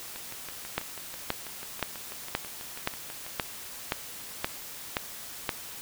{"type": "two click trains", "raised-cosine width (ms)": 0.3, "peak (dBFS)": [-10, -24], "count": [10, 20], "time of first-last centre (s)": [[0.78, 5.492], [0.16, 3.265]], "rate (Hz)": [1.91, 6.12], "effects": ["white hiss -42 dBFS RMS until 5.81 s"]}